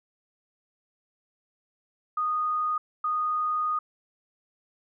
sine tone bursts at uneven times, 1236 Hz, D#6, 12 cents flat, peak -24 dBFS, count 2, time 2.17-2.78 / 3.04-3.79 s, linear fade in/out 5 ms, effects none

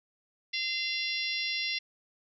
harmonic tone, 689 Hz, F5, 24 cents flat, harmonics 3 / 4 / 5 / 6 / 7 / 8, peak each -35 / -36 / -37 / -38 / -38 / -39 dBFS, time 0.53-1.79 s, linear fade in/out 10 ms, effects none

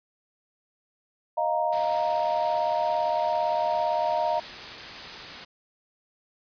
sine chord, Eb suspended second, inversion none, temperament just, 622.3 / 700 / 933.4 Hz, Eb5 / F5 / Bb5, 0 / +4 / +2 cents, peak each -27 dBFS, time 1.37-4.4 s, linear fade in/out 10 ms
white noise, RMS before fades -38 dBFS, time 1.72-5.45 s, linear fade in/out 10 ms
effects resampled to 11025 Hz

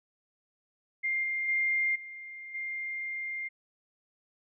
sine tone with level steps, 2109 Hz, C7, 13 cents sharp, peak -27 / -29 / -25 / -41 / -33 dBFS, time 1.03-3.49 s, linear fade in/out 20 ms, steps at 1.23 / 1.48 / 1.95 / 2.54 s, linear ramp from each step 10 ms, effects none

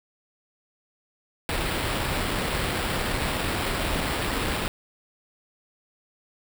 pink noise with sample-and-hold, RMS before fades -27 dBFS, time 1.49-4.68 s, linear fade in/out 0 ms, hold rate 6300 Hz, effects none

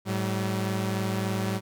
sawtooth tone pair together, 107.1 / 190.83 Hz, A2 / G3, -46 / -46 cents, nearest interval minor seventh, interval 1000 cents, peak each -25 / -25 dBFS, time 0.05-1.61 s, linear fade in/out 50 ms, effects none

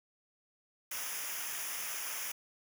white noise with comb filter, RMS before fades -39 dBFS, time 0.91-2.32 s, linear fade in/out 5 ms, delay 0.24 ms, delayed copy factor -0.8, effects none

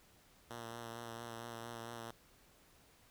5% pulse tone with vibrato, 116.54 Hz, A#2, in tune, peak -34 dBFS, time 0.5-2.11 s, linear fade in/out 5 ms, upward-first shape sine, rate 4.4 Hz, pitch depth 27 cents each way, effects pink hiss -66 dBFS RMS until 3.1 s

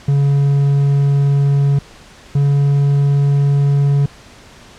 triangle tone pair in turn, 140.7 / 141.42 Hz, C#3 / C#3, +26 / +35 cents, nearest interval unison, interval 9 cents, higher second, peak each -8 dBFS, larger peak neither, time 0.08-1.79 / 2.35-4.06 s, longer neither, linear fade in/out 5 ms, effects pink hiss -41 dBFS RMS until 4.78 s + low-pass 7000 Hz 12 dB/octave

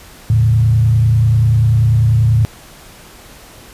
sine tone with frequency modulation, 112.2 Hz, A2, 34 cents sharp, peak -8 dBFS, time 0.3-2.45 s, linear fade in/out 0 ms, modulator 30.2 Hz, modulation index 0.68, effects pink hiss -39 dBFS RMS until 3.73 s + resampled to 32000 Hz

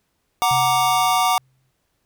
square chord, Gb augmented, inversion none, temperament equal, 740 / 932.3 / 1174.7 Hz, Gb5 / Bb5 / D6, 0 / 0 / 0 cents, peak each -20 / -22 / -21 dBFS, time 0.42-1.38 s, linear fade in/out 0 ms
sine tone with exponential decay, 130.81 Hz, C3, in tune, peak -25 dBFS, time 0.51-1.71 s, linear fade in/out 0 ms, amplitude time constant 260 ms
effects pink hiss -70 dBFS RMS until 2.05 s

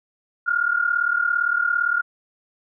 sine tone pair together, 1396.4 / 1434 Hz, F6 / F6, -1 / +45 cents, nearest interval unison, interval 46 cents, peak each -21 dBFS, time 0.46-2.02 s, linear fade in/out 20 ms, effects none

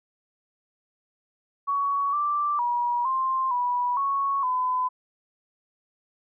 sine tone with pitch steps, 1122 / 1174 / 962 / 1051 / 979 / 1107 / 1010 Hz, C#6 / D6 / B5 / C6 / B5 / C#6 / B5, +21 / -1 / -46 / +7 / -15 / -3 / +39 cents, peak -22 dBFS, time 1.67-4.89 s, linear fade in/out 20 ms, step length 460 ms, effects none

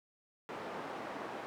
white band-pass noise, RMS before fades -43 dBFS, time 0.49-1.46 s, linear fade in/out 0 ms, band 220 to 1000 Hz, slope 12 dB/octave, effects none

